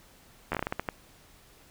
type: slowing click train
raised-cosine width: 0.5 ms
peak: -14 dBFS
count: 10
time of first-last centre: 0.52-0.888 s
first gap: 12 ms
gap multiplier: 1.29
effects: pink hiss -57 dBFS RMS until 1.7 s